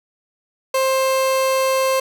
30% pulse tone, 528 Hz, C5, 16 cents sharp, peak -13 dBFS, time 0.74-2 s, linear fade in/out 5 ms, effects none

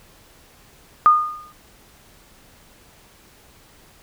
sine tone with exponential decay, 1223 Hz, D#6, 30 cents flat, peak -6 dBFS, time 1.06-1.52 s, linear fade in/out 0 ms, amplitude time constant 100 ms, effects pink hiss -51 dBFS RMS until 4.02 s

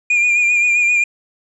triangle tone with vibrato, 2420 Hz, D#7, 49 cents flat, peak -10 dBFS, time 0.1-1.04 s, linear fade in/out 5 ms, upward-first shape sine, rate 7.6 Hz, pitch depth 35 cents each way, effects resampled to 22050 Hz

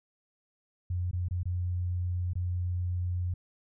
sine tone with dropouts, 89.2 Hz, F2, 37 cents sharp, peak -28 dBFS, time 0.9-3.34 s, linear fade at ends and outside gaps 5 ms, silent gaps 1.112-1.131 / 1.285-1.309 / 1.432-1.455 / 2.334-2.354 s, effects none

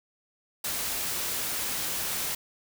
white noise, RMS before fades -31 dBFS, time 0.64-2.35 s, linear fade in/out 5 ms, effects none

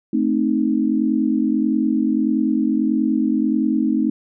sine chord, A diminished, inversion none, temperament equal, 220 / 261.6 / 311.1 Hz, A3 / C4 / Eb4, 0 / 0 / 0 cents, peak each -20 dBFS, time 0.13-4.1 s, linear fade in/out 5 ms, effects none

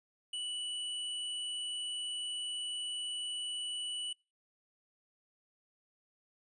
sine tone with hard clipping, 2958 Hz, F#7, 1 cent flat, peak -37 dBFS, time 0.33-4.13 s, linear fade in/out 5 ms, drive 16 dB, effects noise-tail reverb RT60 0.3 s tail -26 dB re dry + resampled to 24000 Hz

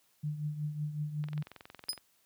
sine tone with tremolo, 150 Hz, D3, 37 cents sharp, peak -30 dBFS, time 0.23-1.43 s, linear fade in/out 10 ms, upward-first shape triangle, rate 5.4 Hz, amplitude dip 70%
click train, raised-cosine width 0.3 ms, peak -31 dBFS, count 17, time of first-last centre 1.24-1.977 s, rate 21.7 Hz
sawtooth tone with exponential decay, 5010 Hz, D#8, 11 cents sharp, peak -25 dBFS, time 1.89-1.99 s, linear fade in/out 2 ms, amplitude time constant 21 ms
effects white hiss -70 dBFS RMS until 2.25 s + high-pass 60 Hz 12 dB/octave

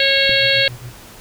harmonic tone, 547 Hz, C#5, 23 cents flat, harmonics 1 / 3 / 4 / 5 / 6 / 7 / 8, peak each -20 / -20 / -20 / -20 / -20 / -20 / -20 dBFS, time 0-0.68 s, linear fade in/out 2 ms
triangle tone with tremolo, 121.9 Hz, B2, 22 cents flat, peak -25 dBFS, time 0.28-0.97 s, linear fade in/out 50 ms, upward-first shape triangle, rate 7.3 Hz, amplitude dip 100%
click, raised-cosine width 3 ms, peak -15 dBFS, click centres 0.294 s
effects pink hiss -40 dBFS RMS until 1.2 s

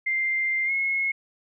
sine tone with pitch glide, 2095 to 2171 Hz, C7 to C#7, +2 to -37 cents, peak -22 dBFS, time 0.06-1.12 s, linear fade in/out 10 ms, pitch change +61 cents, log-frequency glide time 0.66-0.71 s, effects none

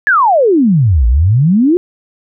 sine exponential two-way sweep, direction down then up, 1760 to 55 to 371.7 Hz, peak -6 dBFS, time 0.07-1.77 s, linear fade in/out 0 ms, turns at 1.07 s, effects none

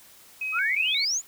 sine tone with vibrato, 2380 Hz, D7, 22 cents sharp, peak -27 dBFS, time 0.41-1.05 s, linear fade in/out 5 ms, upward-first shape square, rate 2.8 Hz, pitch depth 110 cents each way
sine exponential sweep, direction up, 1227 to 7230 Hz, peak -23 dBFS, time 0.52-1.22 s, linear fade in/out 50 ms
effects white hiss -52 dBFS RMS until 1.27 s

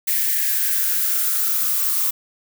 violet noise with high-pass filter sweep, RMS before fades -20 dBFS, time 0.07-2.11 s, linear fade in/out 10 ms, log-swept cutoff 1900 to 1100 Hz, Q 6, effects none

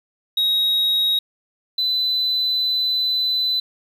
sine tone pair in turn, 3791 / 4010 Hz, A#7 / B7, +28 / +26 cents, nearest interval minor second, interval 98 cents, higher second, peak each -13 / -16 dBFS, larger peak first, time 0.37-1.19 / 1.78-3.6 s, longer second, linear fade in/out 5 ms, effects tanh soft clip ceiling -15 dBFS + 8-bit

